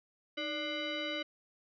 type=tone with frequency modulation; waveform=sine; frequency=1203 Hz; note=D6; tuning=41 cents sharp; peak=-34 dBFS; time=0.37-1.23 s; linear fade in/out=10 ms; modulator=893 Hz; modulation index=2.8; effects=none